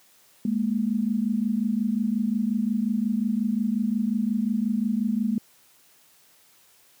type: tone pair together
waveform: sine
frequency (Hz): 209 / 234.6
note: G#3 / A#3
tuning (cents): +11 / +11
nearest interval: major second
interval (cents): 200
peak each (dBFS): -24 / -25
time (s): 0.45-5.38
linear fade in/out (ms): 2
effects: white hiss -58 dBFS RMS until 7 s + high-pass 100 Hz 12 dB/octave